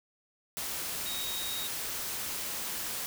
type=tone in noise; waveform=sine; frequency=3766 Hz; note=A#7; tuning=17 cents sharp; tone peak=-37 dBFS; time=1.06-1.67 s; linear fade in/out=0 ms; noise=white; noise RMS=-36 dBFS; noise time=0.57-3.06 s; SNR=-4 dB; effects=none